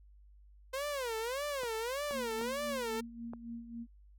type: tone with vibrato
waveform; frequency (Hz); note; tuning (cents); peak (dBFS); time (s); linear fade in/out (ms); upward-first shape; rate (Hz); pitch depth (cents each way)
sawtooth; 510; C5; -44; -31; 0.73-3.01; 10; sine; 1.7; 250
type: clicks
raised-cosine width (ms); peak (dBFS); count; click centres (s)
1; -31; 4; 1.634 / 2.11 / 2.413 / 3.335
type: tone with tremolo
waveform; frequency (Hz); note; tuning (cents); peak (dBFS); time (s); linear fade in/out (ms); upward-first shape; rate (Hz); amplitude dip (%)
sine; 233.1; A#3; 0; -39; 2.11-3.87; 50; sine; 3.7; 65
effects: added 50 Hz sine -56 dBFS peak until 4.18 s